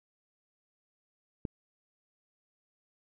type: click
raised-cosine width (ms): 3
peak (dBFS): -21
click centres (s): 1.452
effects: none